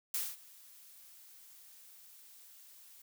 blue noise with ADSR envelope, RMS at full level -34 dBFS, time 0.14-3.02 s, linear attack 3 ms, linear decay 220 ms, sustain -23 dB, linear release 4 ms, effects none

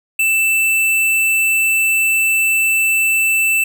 square tone, 2654 Hz, E7, 11 cents sharp, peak -13 dBFS, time 0.19-3.64 s, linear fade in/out 5 ms, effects none

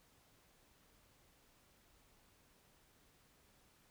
silence, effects pink hiss -70 dBFS RMS until 3.9 s

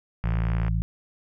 click train, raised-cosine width 0.5 ms, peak -20 dBFS, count 28, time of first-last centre 0.24-0.682 s, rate 61.1 Hz
harmonic tone, 55 Hz, A1, in tune, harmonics 1 / 2 / 3, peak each -24 / -27 / -29 dBFS, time 0.24-0.82 s, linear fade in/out 0 ms
effects none

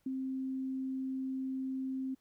sine tone with ADSR envelope, 263.4 Hz, C4, 12 cents sharp, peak -32 dBFS, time 0.06-2.15 s, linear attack 5 ms, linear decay 24 ms, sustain -2 dB, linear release 13 ms, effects pink hiss -75 dBFS RMS until 2.2 s

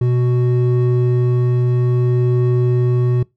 triangle tone pair together, 123.47 / 369.8 Hz, B2 / F#4, 0 / -1 cents, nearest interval octave + perfect fifth, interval 1899 cents, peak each -11 / -18 dBFS, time 0.01-3.23 s, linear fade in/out 5 ms, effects noise-tail reverb RT60 0.2 s tail -23 dB re dry

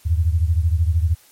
sine beating tone pair, 79.4 / 92.4 Hz, D#2 / F#2, +36 / -2 cents, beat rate 13 Hz, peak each -16 / -20 dBFS, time 0.05-1.15 s, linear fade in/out 20 ms, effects white hiss -52 dBFS RMS until 1.31 s + MP3 64 kbps

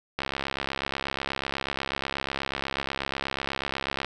click train, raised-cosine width 0.3 ms, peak -12 dBFS, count 264, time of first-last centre 0.19-4.046 s, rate 68.2 Hz, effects none

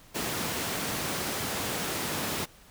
pink high-pass noise, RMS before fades -32 dBFS, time 0.14-2.46 s, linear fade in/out 20 ms, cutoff 130 Hz, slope 12 dB/octave, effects pink hiss -55 dBFS RMS until 2.7 s

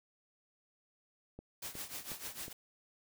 click train, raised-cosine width 2 ms, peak -34 dBFS, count 4, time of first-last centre 1.39-2.481 s, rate 2.75 Hz
white noise with tremolo, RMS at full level -41 dBFS, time 1.62-2.53 s, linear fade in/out 5 ms, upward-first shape triangle, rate 6.6 Hz, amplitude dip 85%
effects none

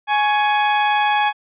sawtooth tone pair together, 836.4 / 1108.7 Hz, G#5 / C#6, +12 / 0 cents, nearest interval perfect fourth, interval 488 cents, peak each -11 / -22 dBFS, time 0.07-1.33 s, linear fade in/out 50 ms, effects resampled to 8000 Hz

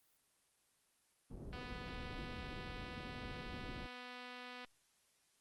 pink low-pass noise, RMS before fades -49 dBFS, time 1.3-3.87 s, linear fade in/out 10 ms, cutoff 400 Hz, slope 12 dB/octave
click train, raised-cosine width 0.3 ms, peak -35 dBFS, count 774, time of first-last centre 1.53-4.647 s, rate 248 Hz
effects white hiss -75 dBFS RMS until 5.4 s + Opus 24 kbps

